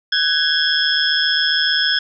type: tone cluster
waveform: sine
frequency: 1509 / 1656 / 3237 / 3392 / 5240 Hz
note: F#6 / G#6 / G#7 / G#7 / E8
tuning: +34 / -5 / -45 / +36 / -11 cents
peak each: -21 dBFS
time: 0.12-1.99 s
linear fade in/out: 5 ms
effects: none